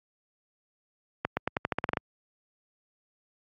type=accelerating click train; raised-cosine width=0.5 ms; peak=-11 dBFS; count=11; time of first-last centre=1.25-1.971 s; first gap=120 ms; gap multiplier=0.88; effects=high-pass 80 Hz 12 dB/octave + AAC 32 kbps